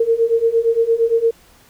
sine beating tone pair, 453.9 / 462.6 Hz, A#4 / A#4, -46 / -13 cents, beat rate 8.7 Hz, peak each -17 / -15 dBFS, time 0-1.31 s, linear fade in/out 5 ms, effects pink hiss -50 dBFS RMS until 1.69 s

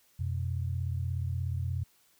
sine tone pair together, 88.5 / 125.25 Hz, F2 / B2, +23 / +25 cents, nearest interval tritone, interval 602 cents, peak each -31 / -34 dBFS, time 0.19-1.84 s, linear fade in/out 10 ms, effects white hiss -66 dBFS RMS until 2.19 s

